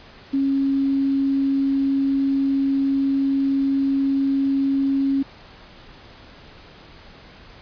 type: tone with quantisation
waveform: sine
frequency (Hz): 273.6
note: C#4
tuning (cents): -23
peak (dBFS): -17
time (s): 0.33-5.23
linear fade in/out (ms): 10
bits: 7
effects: pink hiss -45 dBFS RMS until 7.61 s + resampled to 11025 Hz